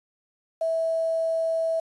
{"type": "tone with quantisation", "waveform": "sine", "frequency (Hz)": 653, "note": "E5", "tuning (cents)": -17, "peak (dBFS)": -22, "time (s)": [0.61, 1.8], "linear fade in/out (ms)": 5, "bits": 8, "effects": ["resampled to 24000 Hz"]}